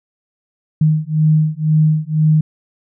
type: beating tone pair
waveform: sine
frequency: 154.2 / 156.2 Hz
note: D#3 / D#3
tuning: -15 / +7 cents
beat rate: 2 Hz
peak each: -14 dBFS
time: 0.81-2.41 s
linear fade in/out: 5 ms
effects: none